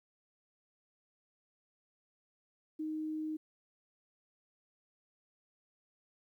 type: tone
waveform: sine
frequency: 311.1 Hz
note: D#4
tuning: in tune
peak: -35 dBFS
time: 2.79-3.37 s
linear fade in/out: 10 ms
effects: 12-bit